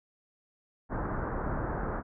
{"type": "low-pass noise", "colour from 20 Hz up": "pink", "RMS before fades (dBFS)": -33, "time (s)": [0.89, 2.03], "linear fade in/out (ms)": 50, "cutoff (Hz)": 1600, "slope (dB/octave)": 48, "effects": []}